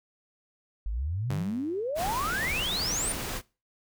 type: exponential sweep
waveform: sine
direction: up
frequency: 46.67 to 9397 Hz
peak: -28 dBFS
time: 0.86-3.12 s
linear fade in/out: 0 ms
type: tone with exponential decay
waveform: sawtooth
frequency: 99 Hz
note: G2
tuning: 18 cents sharp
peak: -26 dBFS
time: 1.3-1.99 s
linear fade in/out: 5 ms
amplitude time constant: 150 ms
type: noise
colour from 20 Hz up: pink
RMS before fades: -34 dBFS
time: 1.95-3.42 s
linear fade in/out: 50 ms
effects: noise-tail reverb RT60 0.3 s tail -21 dB re dry